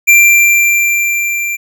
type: tone with level ramp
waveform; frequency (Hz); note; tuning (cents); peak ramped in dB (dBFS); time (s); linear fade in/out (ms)
square; 2364; D7; +11; -3 to -16; 0.07-1.57; 20
effects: none